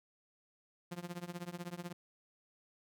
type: tone with tremolo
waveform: sawtooth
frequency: 175 Hz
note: F3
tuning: 4 cents sharp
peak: -34 dBFS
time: 0.91-1.93 s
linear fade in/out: 10 ms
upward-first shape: triangle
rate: 16 Hz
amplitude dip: 100%
effects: none